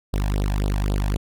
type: tone with flanger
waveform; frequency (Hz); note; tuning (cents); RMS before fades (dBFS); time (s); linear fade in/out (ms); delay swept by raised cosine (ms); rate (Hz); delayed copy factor
sawtooth; 49.97; G1; +34; -22; 0.13-1.17; 10; 0.22 to 1.22; 3.8; +1
effects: none